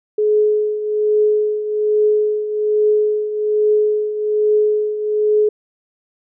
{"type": "tone with tremolo", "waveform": "sine", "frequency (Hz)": 423.7, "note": "G#4", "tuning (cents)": 35, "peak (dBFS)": -10, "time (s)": [0.18, 5.49], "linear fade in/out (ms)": 5, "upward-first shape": "triangle", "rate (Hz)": 1.2, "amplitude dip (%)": 70, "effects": []}